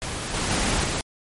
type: noise with level steps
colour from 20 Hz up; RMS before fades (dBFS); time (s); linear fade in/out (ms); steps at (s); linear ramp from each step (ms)
pink; -30 / -25 / -23 / -26; 0.02-1.01; 0; 0.34 / 0.5 / 0.84; 2
effects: MP3 48 kbps